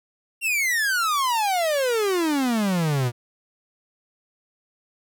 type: exponential sweep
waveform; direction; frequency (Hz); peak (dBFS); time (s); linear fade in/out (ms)
45% pulse; down; 2790 to 116.54; -20; 0.41-3.12; 50
effects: none